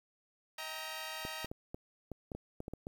10% pulse chord, Eb major, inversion none, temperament equal with one note detuned, 636.1 / 784 / 932.3 Hz, Eb5 / G5 / Bb5, +38 / 0 / 0 cents, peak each -36 / -40 / -35 dBFS, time 0.58-1.46 s, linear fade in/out 5 ms
clicks, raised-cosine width 2 ms, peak -28 dBFS, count 11, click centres 1.251 / 1.446 / 1.515 / 1.745 / 2.117 / 2.318 / 2.35 / 2.604 / 2.681 / 2.736 / 2.869 s
effects 10-bit

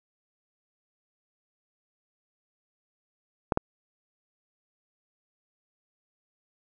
clicks, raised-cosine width 1 ms, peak -9 dBFS, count 2, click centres 3.522 / 3.574 s, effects none

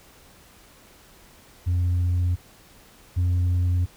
sine tone pair in turn, 88.5 / 88.96 Hz, F2 / F2, +23 / +32 cents, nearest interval unison, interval 9 cents, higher second, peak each -17 / -16 dBFS, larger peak second, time 1.66-2.36 / 3.16-3.86 s, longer neither, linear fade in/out 20 ms, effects tanh soft clip ceiling -18 dBFS + pink hiss -52 dBFS RMS until 3.96 s

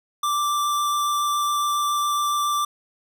square tone with vibrato, 1174.7 Hz, D6, in tune, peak -21 dBFS, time 0.23-2.65 s, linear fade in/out 5 ms, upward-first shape triangle, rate 7.2 Hz, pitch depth 9 cents each way, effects none

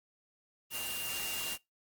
sine tone in noise, 2794 Hz, F7, in tune, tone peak -39 dBFS, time 0.7-1.58 s, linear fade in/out 50 ms, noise white, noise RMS -38 dBFS, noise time 0.7-1.58 s, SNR -4 dB, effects noise-tail reverb RT60 0.2 s tail -23 dB re dry + Opus 24 kbps

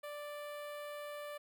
sawtooth tone with notch filter, 587.3 Hz, D5, in tune, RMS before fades -45 dBFS, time 0.03-1.38 s, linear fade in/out 10 ms, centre 5900 Hz, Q 0.89, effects none

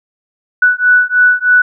sine beating tone pair, 1480 / 1483.2 Hz, F#6 / F#6, 0 / +4 cents, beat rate 3.2 Hz, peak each -10 dBFS, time 0.62-1.62 s, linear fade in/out 5 ms, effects none

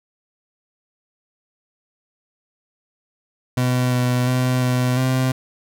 30% pulse tone with pitch steps, 125.7 / 124.5 / 127 / 125.7 / 129.6 Hz, B2 / B2 / B2 / B2 / C3, +31 / +14 / +49 / +31 / -16 cents, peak -14 dBFS, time 3.57-5.32 s, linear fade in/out 5 ms, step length 350 ms, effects none

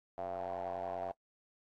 square tone with band-pass filter, 45.19 Hz, F#1, 40 cents flat, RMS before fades -40 dBFS, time 0.18-1.12 s, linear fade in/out 0 ms, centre 690 Hz, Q 7.4, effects noise-tail reverb RT60 0.1 s tail -26 dB re dry + AAC 32 kbps

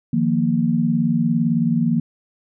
sine chord, Eb suspended second, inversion none, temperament just, 155.56 / 175.01 / 233.3 Hz, Eb3 / F3 / Bb3, 0 / +4 / +2 cents, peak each -22 / -21 / -18 dBFS, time 0.13-2 s, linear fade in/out 5 ms, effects none

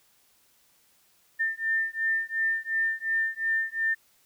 sine beating tone pair, 1797 / 1799.8 Hz, A6 / A6, +36 / +39 cents, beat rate 2.8 Hz, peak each -28 dBFS, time 1.39-3.95 s, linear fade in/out 20 ms, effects white hiss -64 dBFS RMS until 4.25 s

